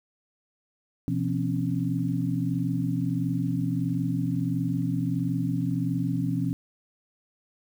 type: tone cluster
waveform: sine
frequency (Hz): 124.7 / 170 / 255.3 / 276.8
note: B2 / F3 / C4 / C#4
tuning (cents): +17 / -46 / -42 / -2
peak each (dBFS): -29 / -28 / -33 / -30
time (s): 1.08-6.53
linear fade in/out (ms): 0
effects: 9-bit